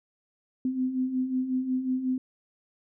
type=beating tone pair; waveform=sine; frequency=253 / 258.5 Hz; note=B3 / C4; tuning=+42 / -21 cents; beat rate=5.5 Hz; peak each=-33 / -26 dBFS; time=0.65-2.18 s; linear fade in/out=2 ms; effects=none